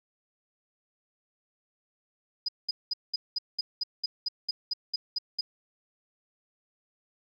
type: tone bursts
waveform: sine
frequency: 4962 Hz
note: D#8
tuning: 6 cents flat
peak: -26 dBFS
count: 14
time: 2.46-5.41 s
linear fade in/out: 5 ms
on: 25 ms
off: 200 ms
effects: 11-bit